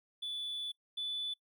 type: tone pair in turn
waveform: triangle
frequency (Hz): 3465 / 3480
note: A7 / A7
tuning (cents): -27 / -20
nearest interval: unison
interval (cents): 7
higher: second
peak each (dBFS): -34 / -32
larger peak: second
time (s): 0.22-0.72 / 0.97-1.34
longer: first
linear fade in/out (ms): 10
effects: noise-tail reverb RT60 0.1 s tail -24 dB re dry + tanh soft clip ceiling -32 dBFS